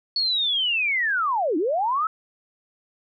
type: linear two-way sweep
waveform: sine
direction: down then up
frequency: 4435 to 287.7 to 1326 Hz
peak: -20 dBFS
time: 0.16-2.07 s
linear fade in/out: 2 ms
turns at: 1.57 s
effects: none